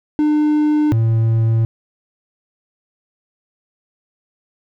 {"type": "tone pair in turn", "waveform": "triangle", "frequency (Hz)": [301.1, 113], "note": ["D4", "A2"], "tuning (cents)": [43, 47], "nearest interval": "octave + perfect fourth", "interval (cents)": 1696, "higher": "first", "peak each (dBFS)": -10, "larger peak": "neither", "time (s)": [[0.19, 0.92], [0.92, 1.65]], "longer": "neither", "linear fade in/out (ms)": 0, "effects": []}